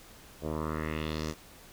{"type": "tone with low-pass filter sweep", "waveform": "10% pulse", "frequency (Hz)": 77.78, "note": "D#2", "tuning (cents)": 0, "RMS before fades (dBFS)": -34, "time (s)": [0.41, 1.35], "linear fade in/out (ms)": 50, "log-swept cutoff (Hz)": [620, 7300], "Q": 2.5, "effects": ["pink hiss -53 dBFS RMS until 1.72 s"]}